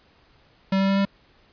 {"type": "tone with pitch steps", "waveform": "square", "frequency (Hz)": [192.9, 194.35, 195.82, 197.29], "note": ["G3", "G3", "G3", "G3"], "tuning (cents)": [-28, -15, -2, 11], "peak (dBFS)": -19, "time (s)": [0.72, 1.052], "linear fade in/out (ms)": 5, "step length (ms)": 83, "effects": ["pink hiss -58 dBFS RMS until 1.52 s", "resampled to 11025 Hz"]}